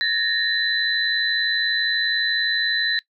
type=tone cluster; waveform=sine; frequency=1717 / 1837 / 4004 Hz; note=A6 / A#6 / B7; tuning=-43 / -26 / +23 cents; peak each=-26 / -23 / -22 dBFS; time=0.01-2.99 s; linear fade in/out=0 ms; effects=noise-tail reverb RT60 0.1 s tail -20 dB re dry